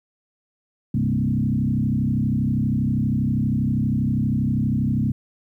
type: tone with frequency modulation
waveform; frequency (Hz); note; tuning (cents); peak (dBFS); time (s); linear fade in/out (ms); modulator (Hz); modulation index
sine; 174.61; F3; 0; -18; 0.94-5.12; 5; 32.5; 2.5
effects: 10-bit